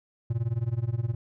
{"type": "tone with tremolo", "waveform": "triangle", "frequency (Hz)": 116.54, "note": "A#2", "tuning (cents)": 0, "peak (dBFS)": -20, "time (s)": [0.3, 1.15], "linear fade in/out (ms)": 5, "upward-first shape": "sine", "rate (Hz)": 19, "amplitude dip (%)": 90, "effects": []}